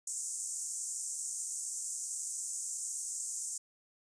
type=band-pass noise; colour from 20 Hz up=white; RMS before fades=-39 dBFS; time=0.07-3.58 s; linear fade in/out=5 ms; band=6500 to 8900 Hz; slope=48 dB/octave; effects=resampled to 22050 Hz